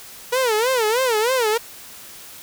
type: tone with vibrato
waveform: sawtooth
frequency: 472.7 Hz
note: A#4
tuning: 24 cents sharp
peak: -13 dBFS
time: 0.32-1.58 s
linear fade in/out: 10 ms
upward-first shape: sine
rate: 3.2 Hz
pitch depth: 190 cents each way
effects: white hiss -40 dBFS RMS until 2.42 s